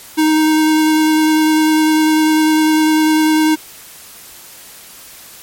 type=tone with vibrato; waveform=square; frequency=311.6 Hz; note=D#4; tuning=3 cents sharp; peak=-10 dBFS; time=0.17-3.56 s; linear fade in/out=20 ms; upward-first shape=sine; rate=10 Hz; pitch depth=11 cents each way; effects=white hiss -37 dBFS RMS until 5.42 s + MP3 64 kbps